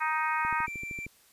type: harmonic tone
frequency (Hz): 312.3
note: D#4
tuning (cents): +7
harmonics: 3 / 4 / 5 / 6 / 7 / 8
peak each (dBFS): -30 / -32 / -34 / -36 / -37 / -38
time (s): 0-0.67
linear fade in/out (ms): 20
type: click train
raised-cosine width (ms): 3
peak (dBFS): -30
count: 9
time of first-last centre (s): 0.45-1.065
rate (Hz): 13
type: tone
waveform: triangle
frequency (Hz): 2349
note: D7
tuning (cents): 0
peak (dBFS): -34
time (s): 0.67-1.06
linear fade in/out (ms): 2
effects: white hiss -61 dBFS RMS until 1.32 s + resampled to 32000 Hz